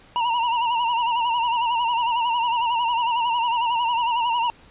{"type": "tone with vibrato", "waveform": "square", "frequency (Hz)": 943, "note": "A#5", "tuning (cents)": 20, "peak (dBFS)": -20, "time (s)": [0.16, 4.5], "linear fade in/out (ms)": 0, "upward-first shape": "sine", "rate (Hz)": 11, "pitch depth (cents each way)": 73, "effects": ["pink hiss -51 dBFS RMS until 4.7 s", "resampled to 8000 Hz"]}